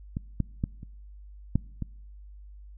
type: clicks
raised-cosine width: 5 ms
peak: -18 / -13 / -14 / -29 / -10 / -19 dBFS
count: 6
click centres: 0.169 / 0.403 / 0.639 / 0.831 / 1.556 / 1.823 s
effects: noise-tail reverb RT60 0.8 s tail -25 dB re dry + added 50 Hz sine -44 dBFS peak until 2.77 s